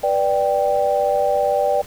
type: chord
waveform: sine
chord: G major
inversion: first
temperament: just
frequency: 490 / 588 / 784 Hz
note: B4 / D5 / G5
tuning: -14 / +2 / 0 cents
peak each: -22 / -18 / -20 dBFS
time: 0.03-1.82 s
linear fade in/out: 10 ms
effects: pink hiss -41 dBFS RMS until 1.86 s